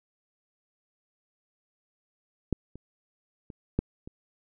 clicks, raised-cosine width 3 ms, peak -12 / -30 / -29 / -11 / -28 dBFS, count 5, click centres 2.527 / 2.756 / 3.502 / 3.79 / 4.075 s, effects none

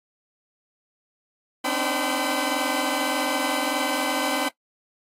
15% pulse tone cluster, 261.1 / 283.7 / 305.3 / 771 / 1012 Hz, C4 / C#4 / D#4 / G5 / B5, -3 / +40 / -33 / -29 / +42 cents, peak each -23 dBFS, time 1.64-4.49 s, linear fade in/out 10 ms, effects noise-tail reverb RT60 0.1 s tail -20 dB re dry + AAC 48 kbps

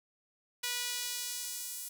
sawtooth tone with high-pass filter sweep, 488.1 Hz, B4, 20 cents flat, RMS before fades -38 dBFS, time 0.63-1.89 s, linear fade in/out 10 ms, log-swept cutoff 2500 to 9200 Hz, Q 0.78, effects none

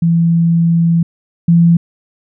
sine tone pair in turn, 167.6 / 169.25 Hz, E3 / E3, +29 / +46 cents, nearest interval unison, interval 17 cents, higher second, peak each -8 / -5 dBFS, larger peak second, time 0.02-1.03 / 1.48-1.77 s, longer first, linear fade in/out 5 ms, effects none

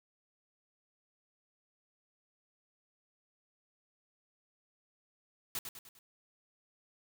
white noise with echo, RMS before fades -37 dBFS, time 5.55-5.59 s, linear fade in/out 2 ms, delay 100 ms, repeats 4, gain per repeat -6 dB, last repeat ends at 5.99 s, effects none

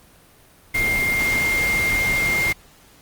sine tone in noise, 2114 Hz, C7, 17 cents sharp, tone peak -18 dBFS, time 0.74-2.53 s, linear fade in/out 10 ms, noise pink, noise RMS -27 dBFS, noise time 0.74-2.53 s, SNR +6 dB, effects pink hiss -51 dBFS RMS until 3.01 s + Opus 32 kbps

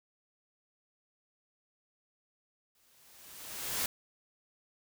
white noise with exponential growth, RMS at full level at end -31 dBFS, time 2.75-3.86 s, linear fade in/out 2 ms, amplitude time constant 240 ms, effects none

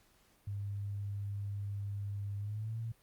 sine tone with pitch glide, 100.9 to 113.91 Hz, G#2 to A#2, -49 to -40 cents, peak -36 dBFS, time 0.47-2.92 s, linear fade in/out 5 ms, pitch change +209 cents, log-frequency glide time 2.38-2.79 s, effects pink hiss -68 dBFS RMS until 3.02 s + Opus 48 kbps

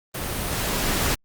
pink noise with level ramp, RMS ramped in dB -29 to -22 dBFS, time 0.14-1.15 s, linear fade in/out 10 ms, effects Opus 32 kbps

